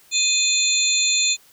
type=tone cluster; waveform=sine; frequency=2495 / 3546 / 4167 / 6750 / 7180 Hz; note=D#7 / A7 / C8 / G#8 / A8; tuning=+4 / +13 / -8 / +27 / +34 cents; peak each=-23 dBFS; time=0.11-1.37 s; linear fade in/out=50 ms; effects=white hiss -53 dBFS RMS until 1.52 s